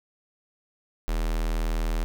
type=tone with notch filter; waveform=square; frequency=40.04 Hz; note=E1; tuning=50 cents flat; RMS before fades=-26 dBFS; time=1.08-2.04 s; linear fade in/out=0 ms; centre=120 Hz; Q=1; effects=none